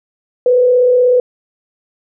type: tone with frequency modulation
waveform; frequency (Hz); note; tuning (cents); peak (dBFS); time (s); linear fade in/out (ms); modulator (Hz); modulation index
sine; 497.3; B4; +12; -7; 0.46-1.2; 2; 36.3; 0.34
effects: none